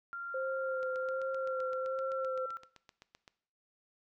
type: tone with pitch glide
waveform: sine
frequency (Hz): 1387 to 1349.9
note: F6 to E6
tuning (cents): -12 to +41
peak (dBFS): -38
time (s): 0.13-2.57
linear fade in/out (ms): 0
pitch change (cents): -47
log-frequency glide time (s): 1.03-2.37
type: tone with vibrato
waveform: sine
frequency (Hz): 523.3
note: C5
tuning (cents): 0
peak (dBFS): -34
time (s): 0.34-2.46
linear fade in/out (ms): 5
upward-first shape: sine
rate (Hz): 1.3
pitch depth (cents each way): 22
type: click train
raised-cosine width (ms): 0.2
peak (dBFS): -35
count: 20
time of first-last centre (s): 0.83-3.278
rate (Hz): 7.76
effects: noise-tail reverb RT60 0.6 s tail -18 dB re dry